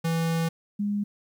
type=tone pair in turn; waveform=square / sine; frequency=164.81 / 204.9 Hz; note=E3 / G#3; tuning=0 / -23 cents; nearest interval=major third; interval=377 cents; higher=second; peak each=-24 dBFS; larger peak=neither; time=0.04-0.49 / 0.79-1.04 s; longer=first; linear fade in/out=10 ms; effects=11-bit